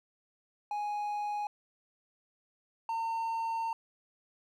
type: tone pair in turn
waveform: triangle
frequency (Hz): 830.6 / 908.8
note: G#5 / A#5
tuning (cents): 0 / -44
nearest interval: major second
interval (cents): 156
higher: second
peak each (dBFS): -30 / -29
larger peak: second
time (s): 0.71-1.47 / 2.89-3.73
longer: second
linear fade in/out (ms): 2
effects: none